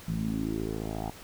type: tone with low-pass filter sweep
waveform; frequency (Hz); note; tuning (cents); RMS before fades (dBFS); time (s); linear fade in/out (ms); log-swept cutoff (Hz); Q
10% pulse; 54.2; A1; -25; -32; 0.08-1.1; 5; 170 to 790; 4.4
effects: pink hiss -48 dBFS RMS until 1.23 s